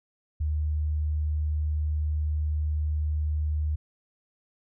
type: tone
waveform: sine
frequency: 76 Hz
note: D#2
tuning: 40 cents flat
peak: -24 dBFS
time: 0.4-3.76 s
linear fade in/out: 10 ms
effects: none